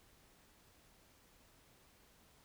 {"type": "silence", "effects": ["pink hiss -67 dBFS RMS until 2.44 s"]}